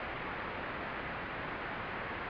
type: low-pass noise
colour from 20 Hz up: white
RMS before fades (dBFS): -40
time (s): 0-2.29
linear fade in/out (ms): 2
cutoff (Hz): 2100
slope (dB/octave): 24
effects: resampled to 11025 Hz